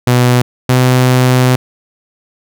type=tone pair in turn; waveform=sawtooth; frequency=123.8 / 127.06 Hz; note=B2 / B2; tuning=+5 / +50 cents; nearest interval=unison; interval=45 cents; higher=second; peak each=-3 dBFS; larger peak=neither; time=0.07-0.42 / 0.69-1.56 s; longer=second; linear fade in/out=5 ms; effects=none